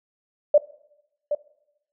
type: tone with echo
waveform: sine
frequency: 589 Hz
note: D5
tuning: 5 cents sharp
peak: -10 dBFS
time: 0.54-0.58 s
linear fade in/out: 5 ms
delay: 770 ms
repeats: 1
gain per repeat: -10 dB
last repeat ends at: 1.35 s
effects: noise-tail reverb RT60 0.8 s tail -19 dB re dry